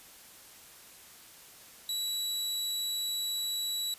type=tone; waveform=sawtooth; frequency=3918 Hz; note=B7; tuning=15 cents flat; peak=-28 dBFS; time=1.89-3.94 s; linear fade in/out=2 ms; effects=white hiss -53 dBFS RMS until 3.98 s + resampled to 32000 Hz